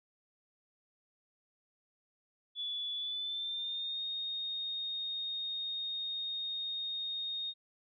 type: tone with pitch glide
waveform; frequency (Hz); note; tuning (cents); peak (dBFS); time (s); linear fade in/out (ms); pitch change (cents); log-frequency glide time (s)
sine; 3438 to 3706; A7 to A#7; -41 to -11; -35; 2.55-7.54; 50; +130; 2.94-4.02
effects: none